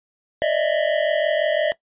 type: tone cluster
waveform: square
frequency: 573 / 612 / 658 Hz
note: D5 / D#5 / E5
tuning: -43 / -29 / -3 cents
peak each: -27 / -21 / -23 dBFS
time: 0.42-1.72 s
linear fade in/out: 0 ms
effects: noise-tail reverb RT60 0.1 s tail -18 dB re dry + resampled to 8000 Hz